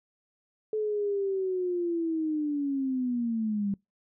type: linear sweep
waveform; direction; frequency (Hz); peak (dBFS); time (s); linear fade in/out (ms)
sine; down; 434.1 to 196; -26; 0.73-3.74; 2
effects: noise-tail reverb RT60 0.2 s tail -26 dB re dry

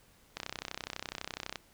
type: click train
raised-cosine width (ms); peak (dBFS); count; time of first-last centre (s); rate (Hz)
0.2; -19; 39; 0.37-1.558; 32
effects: pink hiss -63 dBFS RMS until 1.73 s

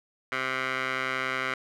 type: tone with band-pass filter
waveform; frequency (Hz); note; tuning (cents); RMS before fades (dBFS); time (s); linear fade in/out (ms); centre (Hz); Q
15% pulse; 130.81; C3; 0; -30; 0.32-1.54; 2; 1800; 2.5
effects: none

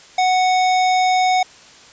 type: tone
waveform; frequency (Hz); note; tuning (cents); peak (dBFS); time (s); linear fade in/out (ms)
square; 740; F#5; 0; -14; 0.18-1.43; 5
effects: white hiss -44 dBFS RMS until 1.92 s + resampled to 16000 Hz

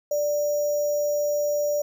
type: tone with sample-and-hold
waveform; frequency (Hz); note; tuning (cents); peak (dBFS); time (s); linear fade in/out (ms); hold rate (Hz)
sine; 587.3; D5; 0; -21; 0.11-1.82; 5; 6300
effects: none

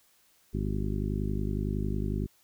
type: harmonic tone with a mistuned harmonic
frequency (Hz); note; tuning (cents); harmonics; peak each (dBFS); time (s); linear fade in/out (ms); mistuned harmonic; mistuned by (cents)
50.9; G#1; -34; 1 / 2 / 3 / 4 / 5 / 6 / 7 / 8; -32 / -34 / -36 / -35 / -39 / -42 / -41 / -43; 0.53-2.27; 20; 8; -70
effects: white hiss -65 dBFS RMS until 2.43 s

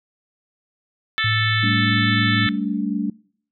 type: harmonic tone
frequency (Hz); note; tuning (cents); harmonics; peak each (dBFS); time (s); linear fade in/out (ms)
440; A4; 0; 3 / 4 / 5 / 6 / 7 / 8 / 9; -27 / -22 / -26 / -34 / -30 / -25 / -32; 1.18-2.49; 0
type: tone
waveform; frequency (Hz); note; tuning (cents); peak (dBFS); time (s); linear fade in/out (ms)
sine; 109.7; A2; -5; -20; 1.24-2.47; 5
type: chord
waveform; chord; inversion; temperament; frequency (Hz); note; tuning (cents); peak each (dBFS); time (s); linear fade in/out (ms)
sine; G suspended second; none; equal with one note detuned; 196 / 220 / 288.1; G3 / A3 / D4; 0 / 0 / -33; -25; 1.63-3.1; 5
effects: noise-tail reverb RT60 0.6 s tail -25 dB re dry

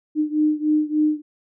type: beating tone pair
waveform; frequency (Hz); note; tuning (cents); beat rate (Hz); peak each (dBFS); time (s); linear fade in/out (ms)
sine; 303.3 / 306.7; D#4 / D#4; -44 / -25; 3.4; -19 / -21; 0.15-1.22; 50
effects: none

